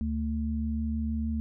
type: tone pair together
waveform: sine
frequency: 74.4 / 223.4 Hz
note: D2 / A3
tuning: +23 / +27 cents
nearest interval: octave + perfect fifth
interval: 1904 cents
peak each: -30 / -30 dBFS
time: 0.01-1.4 s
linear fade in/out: 0 ms
effects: none